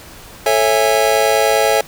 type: chord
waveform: square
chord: A major seventh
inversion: none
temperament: just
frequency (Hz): 440 / 550 / 660 / 825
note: A4 / C#5 / E5 / G#5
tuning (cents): 0 / -14 / +2 / -12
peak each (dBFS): -18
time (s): 0.46-1.81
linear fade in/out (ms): 2
effects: pink hiss -38 dBFS RMS until 1.87 s